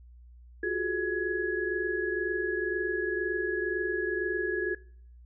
sine tone cluster, 353.3 / 375.3 / 422.1 / 1679 Hz, F4 / F#4 / G#4 / G#6, +20 / +25 / +28 / +18 cents, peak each -33 / -34 / -34 / -31 dBFS, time 0.63-4.75 s, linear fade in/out 5 ms, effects noise-tail reverb RT60 0.6 s tail -23 dB re dry + added 60 Hz sine -49 dBFS peak until 5.25 s

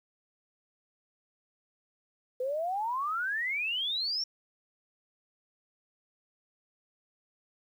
sine exponential sweep, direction up, 493.9 to 5590 Hz, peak -29 dBFS, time 2.4-4.24 s, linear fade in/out 5 ms, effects 10-bit

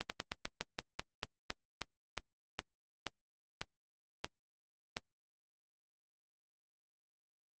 slowing click train, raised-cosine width 0.2 ms, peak -18 dBFS, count 17, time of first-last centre 0.01-4.969 s, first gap 89 ms, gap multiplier 1.15, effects Opus 24 kbps

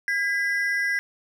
triangle ring-modulated tone, 1809 Hz, A6, 48 cents sharp, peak -17 dBFS, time 0.08-0.99 s, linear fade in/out 0 ms, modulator 182 Hz, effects none

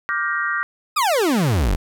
sine chord, G minor seventh, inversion second, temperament just, 1176 / 1411.2 / 1568 / 1881.6 Hz, D6 / F6 / G6 / Bb6, +2 / +18 / 0 / +16 cents, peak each -25 dBFS, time 0.09-0.63 s, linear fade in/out 0 ms
40% pulse exponential sweep, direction down, 1298 to 39.04 Hz, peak -15 dBFS, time 0.96-1.76 s, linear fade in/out 10 ms
effects none

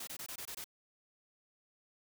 white noise bursts, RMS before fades -44 dBFS, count 7, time 0-0.643 s, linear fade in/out 5 ms, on 73 ms, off 22 ms, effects none

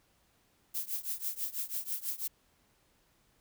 violet noise with tremolo, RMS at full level -33 dBFS, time 0.74-2.28 s, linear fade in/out 10 ms, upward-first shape triangle, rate 6.1 Hz, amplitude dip 95%, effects pink hiss -70 dBFS RMS until 3.4 s

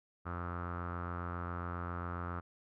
sawtooth tone with low-pass filter, 87.31 Hz, F2, in tune, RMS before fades -40 dBFS, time 0.25-2.41 s, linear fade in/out 20 ms, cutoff 1300 Hz, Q 6.9, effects none

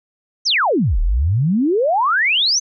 sine exponential two-way sweep, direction down then up, 6370 to 35.34 to 6370 Hz, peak -13 dBFS, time 0.45-2.6 s, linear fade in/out 20 ms, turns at 1 s, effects none

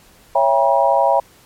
sine chord, C# diminished seventh, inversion none, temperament just, 554.4 / 665.2 / 798.3 / 957.9 Hz, C#5 / E5 / G5 / Bb5, 0 / +16 / +31 / +47 cents, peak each -17 dBFS, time 0.35-1.2 s, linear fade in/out 5 ms, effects pink hiss -49 dBFS RMS until 1.45 s + MP3 64 kbps

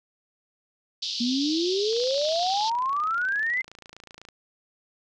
white band-pass noise, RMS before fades -31 dBFS, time 1.02-2.7 s, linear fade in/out 5 ms, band 3200 to 5200 Hz, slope 48 dB/octave
sine exponential sweep, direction up, 233.1 to 2100 Hz, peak -23 dBFS, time 1.2-3.62 s, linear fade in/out 10 ms
click train, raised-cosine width 0.2 ms, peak -27 dBFS, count 67, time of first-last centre 1.93-4.287 s, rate 28 Hz
effects none

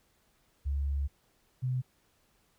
sine tone pair in turn, 70.1 / 127.53 Hz, C#2 / C3, +20 / -44 cents, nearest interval minor seventh, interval 1036 cents, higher second, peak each -28 dBFS, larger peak neither, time 0.65-1.08 / 1.62-1.82 s, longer first, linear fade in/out 20 ms, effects pink hiss -70 dBFS RMS until 2.58 s

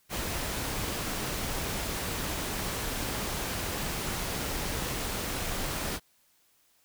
pink noise, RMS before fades -33 dBFS, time 0.09-6 s, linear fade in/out 50 ms, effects white hiss -67 dBFS RMS until 6.84 s

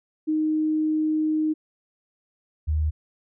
sine tone pair in turn, 310.4 / 77.04 Hz, D#4 / D#2, -4 / -17 cents, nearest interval 2 octaves, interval 2413 cents, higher first, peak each -20 dBFS, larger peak neither, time 0.27-1.54 / 2.67-2.91 s, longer first, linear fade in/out 20 ms, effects none

